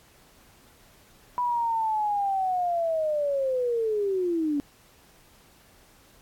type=linear sweep; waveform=sine; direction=down; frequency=987.8 to 280.9 Hz; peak=-23 dBFS; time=1.38-4.6 s; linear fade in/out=0 ms; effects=pink hiss -57 dBFS RMS until 6.21 s + AAC 64 kbps